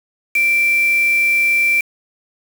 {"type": "tone with quantisation", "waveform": "sine", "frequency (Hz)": 2349, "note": "D7", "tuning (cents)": 0, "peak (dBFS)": -12, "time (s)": [0.35, 1.81], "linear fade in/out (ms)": 5, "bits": 4, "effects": []}